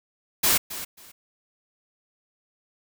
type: noise with echo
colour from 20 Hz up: white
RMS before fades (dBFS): -20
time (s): 0.43-0.58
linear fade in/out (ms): 10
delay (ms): 270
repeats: 2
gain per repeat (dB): -14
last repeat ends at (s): 1.12
effects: none